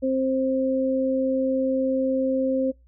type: tone pair together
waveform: sine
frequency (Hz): 263.5 / 527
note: C4 / C5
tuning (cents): +12 / +12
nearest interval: octave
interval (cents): 1200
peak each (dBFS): -23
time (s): 0.02-2.72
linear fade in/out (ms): 20
effects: noise-tail reverb RT60 0.2 s tail -24 dB re dry + added 60 Hz sine -52 dBFS peak until 2.87 s